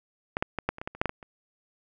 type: clicks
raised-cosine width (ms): 0.5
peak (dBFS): -12 / -10 / -14 / -10 / -26 / -20 / -17 / -28 / -8 / -11 / -18 / -29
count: 12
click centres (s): 0.369 / 0.425 / 0.587 / 0.69 / 0.784 / 0.815 / 0.875 / 0.95 / 1.015 / 1.057 / 1.094 / 1.228
effects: none